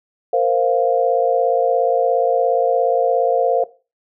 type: chord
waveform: sine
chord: Bb suspended second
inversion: none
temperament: equal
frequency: 466.2 / 523.3 / 698.5 Hz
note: Bb4 / C5 / F5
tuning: 0 / 0 / 0 cents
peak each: -18 dBFS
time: 0.33-3.64 s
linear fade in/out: 5 ms
effects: noise-tail reverb RT60 0.3 s tail -17 dB re dry